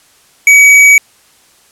sine tone with hard clipping, 2269 Hz, C#7, 40 cents sharp, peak -3 dBFS, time 0.47-0.98 s, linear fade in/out 2 ms, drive 11 dB, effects white hiss -47 dBFS RMS until 1.71 s + low-pass 11000 Hz 12 dB/octave

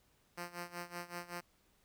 5% pulse tone with tremolo, 174.61 Hz, F3, in tune, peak -29 dBFS, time 0.37-1.41 s, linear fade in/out 10 ms, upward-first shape sine, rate 5.3 Hz, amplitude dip 85%, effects pink hiss -72 dBFS RMS until 1.84 s

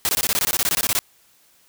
white noise bursts, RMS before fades -20 dBFS, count 16, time 0.05-0.99 s, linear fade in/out 0 ms, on 40 ms, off 20 ms, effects white hiss -57 dBFS RMS until 1.68 s

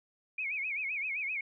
sine tone with vibrato, 2349 Hz, D7, in tune, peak -32 dBFS, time 0.38-1.41 s, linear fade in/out 5 ms, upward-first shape sine, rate 7.7 Hz, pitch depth 160 cents each way, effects none

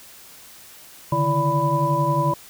sine tone cluster, 140.3 / 151.5 / 334.6 / 578 / 992 Hz, C#3 / D#3 / E4 / D5 / B5, +21 / -46 / +26 / -28 / +7 cents, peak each -24 / -24 / -28 / -26 / -21 dBFS, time 1.12-2.34 s, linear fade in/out 5 ms, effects white hiss -45 dBFS RMS until 2.49 s

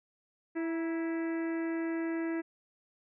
harmonic tone with a mistuned harmonic, 329.6 Hz, E4, in tune, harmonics 1 / 2 / 3 / 4 / 5 / 6 / 7 / 8, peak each -31 / -44 / -49 / -51 / -46 / -47 / -54 / -58 dBFS, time 0.55-2.42 s, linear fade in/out 20 ms, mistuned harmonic 3, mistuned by -48 cents, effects none

